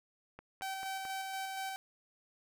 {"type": "click train", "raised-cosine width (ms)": 0.5, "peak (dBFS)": -33, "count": 4, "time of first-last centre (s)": [0.39, 1.052], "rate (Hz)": 4.53}
{"type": "tone with tremolo", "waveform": "sawtooth", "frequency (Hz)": 770, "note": "G5", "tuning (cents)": -31, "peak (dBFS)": -33, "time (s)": [0.62, 1.76], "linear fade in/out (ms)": 0, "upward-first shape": "square", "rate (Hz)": 4.2, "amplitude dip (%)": 25}
{"effects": []}